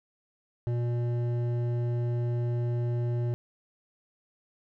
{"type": "tone with hard clipping", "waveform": "sine", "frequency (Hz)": 120, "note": "B2", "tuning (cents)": -49, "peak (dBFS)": -28, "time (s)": [0.67, 3.34], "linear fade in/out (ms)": 0, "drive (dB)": 10, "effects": []}